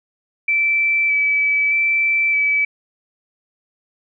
sine tone with vibrato, 2313 Hz, D7, 27 cents flat, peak -14 dBFS, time 0.48-2.65 s, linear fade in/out 5 ms, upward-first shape square, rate 0.81 Hz, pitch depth 12 cents each way, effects none

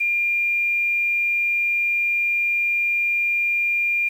sine tone, 2400 Hz, D7, 37 cents sharp, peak -18 dBFS, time 0-4.09 s, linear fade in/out 10 ms, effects 8-bit

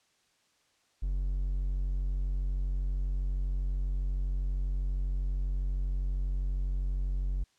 triangle tone, 46.25 Hz, F#1, in tune, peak -26 dBFS, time 1.02-7.44 s, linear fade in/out 10 ms, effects white hiss -70 dBFS RMS until 7.58 s + low-pass 7000 Hz 12 dB/octave

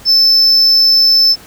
sine tone, 5274 Hz, E8, in tune, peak -3 dBFS, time 0.05-1.36 s, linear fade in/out 50 ms, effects tanh soft clip ceiling -5 dBFS + pink hiss -38 dBFS RMS until 1.46 s

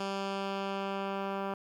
10% pulse tone with low-pass filter sweep, 196 Hz, G3, in tune, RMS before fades -35 dBFS, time 0-1.54 s, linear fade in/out 2 ms, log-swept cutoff 5300 to 1800 Hz, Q 0.98, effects 10-bit

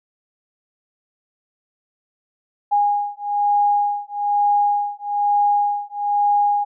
sine beating tone pair, 820 / 821.1 Hz, G#5 / G#5, -22 / -20 cents, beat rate 1.1 Hz, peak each -19 dBFS, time 2.71-6.65 s, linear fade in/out 20 ms, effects none

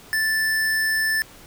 square tone, 1760 Hz, A6, in tune, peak -20 dBFS, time 0.13-1.22 s, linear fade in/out 0 ms, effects pink hiss -46 dBFS RMS until 1.46 s

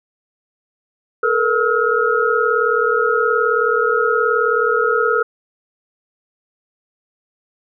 sine tone cluster, 437.4 / 476.3 / 1295 / 1418 Hz, A4 / A#4 / E6 / F6, -10 / +37 / -31 / +26 cents, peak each -19 dBFS, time 1.23-5.23 s, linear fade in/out 5 ms, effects none

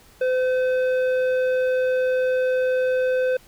triangle tone with tanh clipping, 511 Hz, C5, 41 cents flat, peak -20 dBFS, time 0.21-3.37 s, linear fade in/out 5 ms, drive 14 dB, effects pink hiss -52 dBFS RMS until 3.47 s

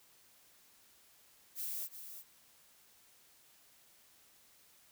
violet noise with echo, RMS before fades -40 dBFS, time 1.55-1.89 s, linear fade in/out 50 ms, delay 350 ms, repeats 1, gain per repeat -9 dB, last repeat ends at 2.24 s, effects white hiss -65 dBFS RMS until 4.91 s

